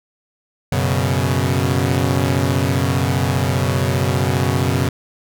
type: chord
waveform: sawtooth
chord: F# suspended fourth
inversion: none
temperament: equal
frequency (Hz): 92.5 / 123.47 / 138.59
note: F#2 / B2 / C#3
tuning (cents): 0 / 0 / 0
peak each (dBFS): -16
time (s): 0.72-4.89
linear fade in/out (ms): 5
effects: none